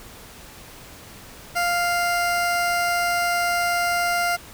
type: tone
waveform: 20% pulse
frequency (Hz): 698.5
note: F5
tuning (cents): 0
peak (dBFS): -15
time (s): 1.55-4.37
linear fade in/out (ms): 20
effects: pink hiss -43 dBFS RMS until 4.53 s